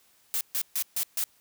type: noise bursts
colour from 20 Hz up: blue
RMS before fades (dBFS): -28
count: 5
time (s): 0.34-1.24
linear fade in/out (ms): 0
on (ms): 68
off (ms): 140
effects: white hiss -63 dBFS RMS until 1.4 s